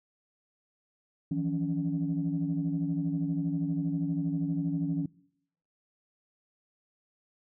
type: tone cluster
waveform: sine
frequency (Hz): 162.2 / 174.7 / 280.7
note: E3 / F3 / C#4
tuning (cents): -28 / +1 / +22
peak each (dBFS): -31 / -33 / -30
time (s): 1.31-5.06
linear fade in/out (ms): 5
effects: noise-tail reverb RT60 0.7 s tail -22 dB re dry + tanh soft clip ceiling -20 dBFS